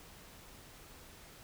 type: silence
effects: pink hiss -55 dBFS RMS until 1.43 s